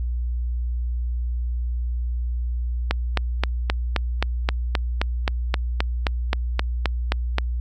click train, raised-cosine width 0.3 ms, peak -4 dBFS, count 18, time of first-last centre 2.91-7.384 s, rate 3.8 Hz, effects added 60 Hz sine -22 dBFS peak until 7.6 s

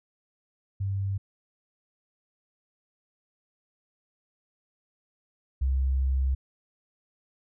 sine tone pair in turn, 98 / 66.17 Hz, G2 / C2, 0 / +20 cents, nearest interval perfect fifth, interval 680 cents, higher first, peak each -26 / -22 dBFS, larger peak second, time 0.8-1.18 / 5.61-6.35 s, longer second, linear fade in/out 10 ms, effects none

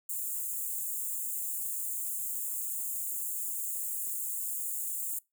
white high-pass noise, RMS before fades -35 dBFS, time 0.09-5.19 s, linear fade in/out 5 ms, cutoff 6900 Hz, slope 96 dB/octave, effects noise-tail reverb RT60 0.2 s tail -23 dB re dry

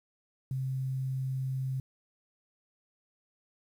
sine tone with quantisation, 131.9 Hz, C3, 14 cents sharp, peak -30 dBFS, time 0.51-1.8 s, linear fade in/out 2 ms, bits 10, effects none

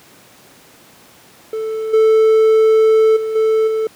triangle tone with level steps, 440 Hz, A4, in tune, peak -17 / -6 / -16 / -9 / -13 dBFS, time 1.53-3.87 s, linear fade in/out 2 ms, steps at 1.93 / 3.16 / 3.35 / 3.67 s, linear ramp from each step 10 ms, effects pink hiss -45 dBFS RMS until 3.95 s + high-pass 150 Hz 12 dB/octave

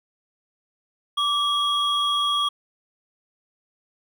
triangle tone pair together, 1165 / 3295 Hz, D6 / G#7, -14 / -14 cents, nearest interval octave + tritone, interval 1800 cents, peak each -21 dBFS, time 1.17-2.49 s, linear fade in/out 10 ms, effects none

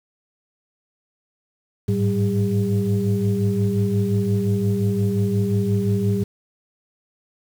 sine tone cluster, 102.4 / 108.1 / 193.2 / 404.2 Hz, G#2 / A2 / G3 / G#4, -24 / -30 / -25 / -47 cents, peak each -24 / -21 / -21 / -25 dBFS, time 1.88-6.24 s, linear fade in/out 10 ms, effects tanh soft clip ceiling -9 dBFS + 7-bit

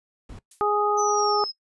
brown noise, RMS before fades -40 dBFS, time 0.29-0.39 s, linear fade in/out 5 ms
violet noise with exponential decay, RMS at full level -40 dBFS, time 0.51-0.71 s, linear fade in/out 5 ms, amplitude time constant 43 ms
harmonic tone, 415.3 Hz, G#4, in tune, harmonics 1 / 2 / 3, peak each -24 / -24 / -24 dBFS, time 0.61-1.44 s, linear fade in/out 0 ms
sine exponential sweep, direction down, 6110 to 5090 Hz, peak -28 dBFS, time 0.97-1.52 s, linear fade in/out 20 ms
effects noise-tail reverb RT60 0.1 s tail -19 dB re dry + resampled to 24000 Hz

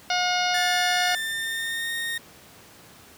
harmonic tone, 720 Hz, F#5, 47 cents flat, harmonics 1 / 2 / 3 / 4 / 5 / 6 / 7 / 8, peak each -25 / -28 / -30 / -31 / -32 / -33 / -33 / -34 dBFS, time 0.1-1.15 s, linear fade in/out 2 ms
30% pulse tone with pitch glide, 1760 to 1849.6 Hz, A6 to A#6, 0 to -14 cents, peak -24 dBFS, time 0.54-2.18 s, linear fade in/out 5 ms, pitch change +86 cents, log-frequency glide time 0.89-1.93 s
effects pink hiss -49 dBFS RMS until 3.17 s + high-pass 100 Hz 12 dB/octave

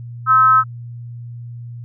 sine tone with frequency modulation, 1290 Hz, E6, 38 cents flat, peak -8 dBFS, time 0.26-0.64 s, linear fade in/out 50 ms, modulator 257 Hz, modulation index 0.39, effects added 119 Hz sine -29 dBFS peak until 1.84 s

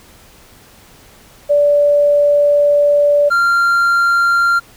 sine / triangle tone pair in turn, 581 / 1385.9 Hz, D5 / F6, -19 / -14 cents, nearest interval octave + minor third, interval 1505 cents, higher second, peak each -8 dBFS, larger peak neither, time 1.49-3.3 / 3.3-4.6 s, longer first, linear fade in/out 20 ms, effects pink hiss -44 dBFS RMS until 4.76 s

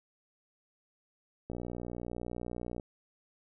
click train, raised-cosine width 2 ms, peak -26 dBFS, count 79, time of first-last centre 1.5-2.798 s, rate 60.1 Hz, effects none

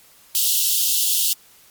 white high-pass noise, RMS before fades -19 dBFS, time 0.35-1.33 s, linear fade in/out 0 ms, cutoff 2800 Hz, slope 96 dB/octave, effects white hiss -51 dBFS RMS until 1.7 s + MP3 96 kbps

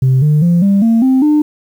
sine tone with pitch steps, 130.81 / 150.26 / 172.6 / 198.27 / 227.8 / 261.6 / 300.5 Hz, C3 / D3 / F3 / G3 / A#3 / C4 / D4, 0 / +40 / -20 / +20 / -40 / 0 / +40 cents, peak -5 dBFS, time 0.02-1.42 s, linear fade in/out 5 ms, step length 200 ms, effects tanh soft clip ceiling -5 dBFS + 7-bit

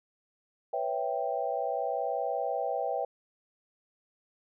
sine chord, C# half-diminished seventh, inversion third, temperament equal, 493.9 / 554.4 / 659.3 / 784 Hz, B4 / C#5 / E5 / G5, 0 / 0 / 0 / 0 cents, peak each -35 / -35 / -34 / -33 dBFS, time 0.73-3.05 s, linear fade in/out 5 ms, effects none

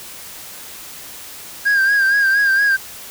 sine tone with vibrato, 1610 Hz, G6, 46 cents sharp, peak -9 dBFS, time 1.65-2.77 s, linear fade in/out 20 ms, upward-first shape sine, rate 4.3 Hz, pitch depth 55 cents each way, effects tanh soft clip ceiling -11 dBFS + white hiss -35 dBFS RMS until 3.1 s

